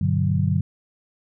sine chord, G major seventh, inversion none, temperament equal, 98 / 123.47 / 146.83 / 185 Hz, G2 / B2 / D3 / F#3, 0 / 0 / 0 / 0 cents, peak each -22 / -28 / -22 / -24 dBFS, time 0.01-0.61 s, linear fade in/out 5 ms, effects none

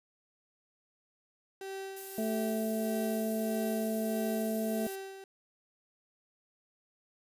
35% pulse tone with tremolo, 387 Hz, G4, 22 cents flat, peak -36 dBFS, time 1.61-5.24 s, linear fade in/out 2 ms, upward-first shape sine, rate 1.6 Hz, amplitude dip 60%
violet noise, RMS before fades -42 dBFS, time 1.96-4.96 s, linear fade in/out 10 ms
harmonic tone, 220 Hz, A3, in tune, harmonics 1 / 2 / 3, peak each -32 / -38 / -36 dBFS, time 2.18-4.87 s, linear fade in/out 2 ms
effects resampled to 32000 Hz

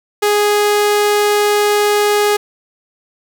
sawtooth tone, 414.8 Hz, G#4, 2 cents flat, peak -7 dBFS, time 0.22-2.37 s, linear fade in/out 10 ms, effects none

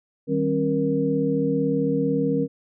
sine tone cluster, 156.5 / 194.5 / 270.2 / 470.4 Hz, D#3 / G3 / C#4 / A#4, +10 / -13 / -44 / +16 cents, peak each -27 / -28 / -23 / -24 dBFS, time 0.27-2.48 s, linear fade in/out 50 ms, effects none

